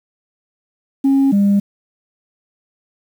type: tone pair in turn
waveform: sine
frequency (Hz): 272.8 / 200.8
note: C#4 / G3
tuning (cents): -28 / +42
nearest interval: perfect fourth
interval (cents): 530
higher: first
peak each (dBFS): -8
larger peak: neither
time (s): 1.04-1.32 / 1.32-1.6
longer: neither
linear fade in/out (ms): 10
effects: tanh soft clip ceiling -8 dBFS + 7-bit